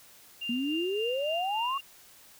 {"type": "tone with tremolo", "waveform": "sine", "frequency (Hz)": 2794, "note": "F7", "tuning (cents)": 0, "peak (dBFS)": -32, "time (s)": [0.41, 1.81], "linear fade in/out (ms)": 10, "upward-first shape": "sine", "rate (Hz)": 3.5, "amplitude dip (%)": 50}
{"type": "exponential sweep", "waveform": "sine", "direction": "up", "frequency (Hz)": [231.3, 1130], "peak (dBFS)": -28, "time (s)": [0.49, 1.78], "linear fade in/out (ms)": 5}
{"effects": ["white hiss -55 dBFS RMS until 2.39 s"]}